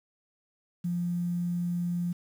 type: tone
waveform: sine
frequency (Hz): 174.61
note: F3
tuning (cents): 0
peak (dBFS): -27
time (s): 0.84-2.13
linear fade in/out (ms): 10
effects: 9-bit